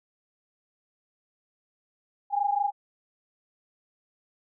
sine tone pair together, 805.1 / 830.6 Hz, G5 / G#5, +46 / 0 cents, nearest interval minor second, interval 54 cents, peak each -25 / -27 dBFS, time 2.3-2.72 s, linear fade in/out 50 ms, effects none

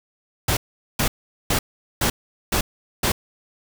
pink noise bursts, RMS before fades -20 dBFS, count 6, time 0.48-3.12 s, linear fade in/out 5 ms, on 90 ms, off 420 ms, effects none

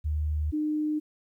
sine tone pair in turn, 76 / 304 Hz, D#2 / D#4, -40 / -40 cents, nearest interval 2 octaves, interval 2400 cents, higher second, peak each -25 dBFS, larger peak neither, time 0.04-0.52 / 0.52-1 s, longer neither, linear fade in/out 20 ms, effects 11-bit

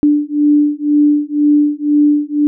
sine beating tone pair, 293.7 / 295.7 Hz, D4 / D4, 0 / +12 cents, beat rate 2 Hz, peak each -12 dBFS, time 0.03-2.47 s, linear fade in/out 0 ms, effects none

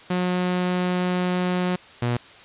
sawtooth tone pair in turn, 180.6 / 120.7 Hz, F#3 / B2, -42 / -39 cents, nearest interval perfect fifth, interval 697 cents, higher first, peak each -17 dBFS, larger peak neither, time 0.1-1.76 / 2.02-2.17 s, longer first, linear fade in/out 5 ms, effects white hiss -46 dBFS RMS until 2.44 s + resampled to 8000 Hz

